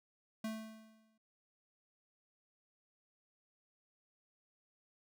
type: tone with exponential decay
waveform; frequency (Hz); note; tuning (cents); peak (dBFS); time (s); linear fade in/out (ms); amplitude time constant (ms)
square; 220; A3; 0; -37; 0.44-1.18; 5; 160
effects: none